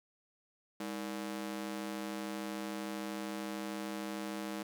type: ring-modulated tone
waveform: sawtooth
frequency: 261.6 Hz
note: C4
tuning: in tune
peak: -31 dBFS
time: 0.8-4.63 s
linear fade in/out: 5 ms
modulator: 56.6 Hz
effects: none